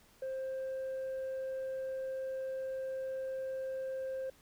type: tone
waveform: sine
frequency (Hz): 527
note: C5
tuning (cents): +12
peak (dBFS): -33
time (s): 0.22-4.3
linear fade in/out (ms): 5
effects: tanh soft clip ceiling -35 dBFS + pink hiss -64 dBFS RMS until 4.41 s